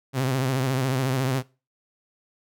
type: tone with vibrato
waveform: sawtooth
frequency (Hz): 131.2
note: C3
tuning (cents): +5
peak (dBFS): -18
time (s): 0.13-1.43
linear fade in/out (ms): 50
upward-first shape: sine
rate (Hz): 14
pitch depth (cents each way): 73
effects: noise-tail reverb RT60 0.3 s tail -21 dB re dry